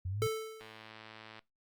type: linear sweep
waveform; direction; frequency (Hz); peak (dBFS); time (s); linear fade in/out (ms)
sine; up; 87.3 to 116.54; -34; 0.05-0.27; 5
type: tone with exponential decay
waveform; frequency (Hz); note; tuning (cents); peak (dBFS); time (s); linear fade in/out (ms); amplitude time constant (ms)
square; 440; A4; 0; -28; 0.22-0.91; 0; 150
type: click train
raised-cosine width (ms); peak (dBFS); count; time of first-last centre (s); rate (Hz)
0.3; -33; 87; 0.61-1.392; 110
effects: noise-tail reverb RT60 0.2 s tail -22 dB re dry + Opus 48 kbps